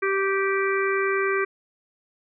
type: harmonic tone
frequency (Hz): 390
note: G4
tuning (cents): -9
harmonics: 1 / 3 / 4 / 5 / 6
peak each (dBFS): -23 / -28 / -29 / -30 / -31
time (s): 0.02-1.45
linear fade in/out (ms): 10
effects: none